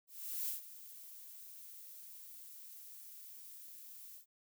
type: noise with ADSR envelope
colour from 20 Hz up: violet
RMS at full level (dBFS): -38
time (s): 0.07-4.26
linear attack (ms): 410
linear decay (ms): 130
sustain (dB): -15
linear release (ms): 100
effects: none